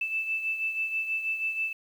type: beating tone pair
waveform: sine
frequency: 2637 / 2643.2 Hz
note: E7 / E7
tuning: 0 / +4 cents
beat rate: 6.2 Hz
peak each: -28 / -36 dBFS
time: 0.01-1.73 s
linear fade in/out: 5 ms
effects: 9-bit